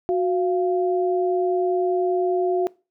sine tone pair together, 366.2 / 691.3 Hz, F#4 / F5, -18 / -18 cents, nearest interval major seventh, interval 1100 cents, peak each -19 / -25 dBFS, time 0.09-2.67 s, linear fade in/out 0 ms, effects noise-tail reverb RT60 0.3 s tail -22 dB re dry

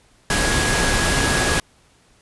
sine tone in noise, 1661.2 Hz, G#6, in tune, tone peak -24 dBFS, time 0.3-1.6 s, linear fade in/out 2 ms, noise pink, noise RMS -19 dBFS, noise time 0.3-1.6 s, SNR -8 dB, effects pink hiss -56 dBFS RMS until 2.21 s + resampled to 24000 Hz

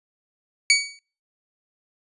20% pulse tone with exponential decay, 2260 Hz, C#7, 33 cents sharp, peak -6 dBFS, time 0.7-0.99 s, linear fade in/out 1 ms, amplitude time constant 62 ms, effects noise-tail reverb RT60 0.4 s tail -26 dB re dry + resampled to 24000 Hz

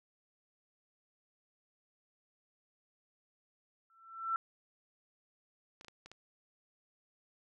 sine tone with exponential growth, 1340 Hz, E6, 28 cents sharp, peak -28 dBFS, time 3.9-4.36 s, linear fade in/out 1 ms, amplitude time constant 100 ms
clicks, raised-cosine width 0.2 ms, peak -34 dBFS, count 5, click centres 5.811 / 5.847 / 5.883 / 6.06 / 6.116 s
effects none

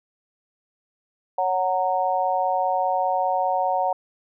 sine chord, F# major, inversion second, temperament just, 555 / 740 / 925 Hz, C#5 / F#5 / A#5, +2 / 0 / -14 cents, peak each -26 / -22 / -25 dBFS, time 1.38-3.93 s, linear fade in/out 5 ms, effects none

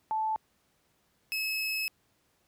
sine / 30% pulse tone pair in turn, 874 / 2584 Hz, A5 / E7, -12 / -35 cents, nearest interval octave + perfect fifth, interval 1877 cents, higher second, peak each -27 dBFS, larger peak neither, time 0.11-0.36 / 1.32-1.88 s, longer second, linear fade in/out 0 ms, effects pink hiss -71 dBFS RMS until 2.47 s + high-pass 60 Hz 12 dB/octave

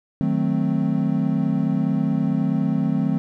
triangle chord, D# diminished seventh, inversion none, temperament equal, 155.56 / 185 / 220 / 261.6 Hz, D#3 / F#3 / A3 / C4, 0 / 0 / 0 / 0 cents, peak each -22 dBFS, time 0.21-3.18 s, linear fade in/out 0 ms, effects none

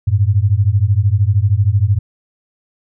sine beating tone pair, 94.9 / 107.9 Hz, F#2 / A2, +44 / -33 cents, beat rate 13 Hz, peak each -13 dBFS, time 0.07-1.99 s, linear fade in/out 10 ms, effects none

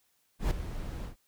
brown noise with ADSR envelope, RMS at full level -24 dBFS, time 0.39-1.16 s, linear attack 120 ms, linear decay 4 ms, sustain -13 dB, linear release 120 ms, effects white hiss -72 dBFS RMS until 1.27 s

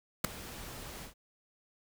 pink noise with ADSR envelope, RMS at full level -23 dBFS, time 0.24-1.14 s, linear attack 7 ms, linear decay 4 ms, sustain -22 dB, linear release 110 ms, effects none

